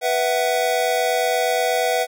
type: chord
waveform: square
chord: B suspended fourth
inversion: none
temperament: equal with one note detuned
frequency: 493.9 / 659.3 / 747.7 Hz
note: B4 / E5 / F#5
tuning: 0 / 0 / +18 cents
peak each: -23 dBFS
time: 0.01-2.07 s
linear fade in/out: 50 ms
effects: none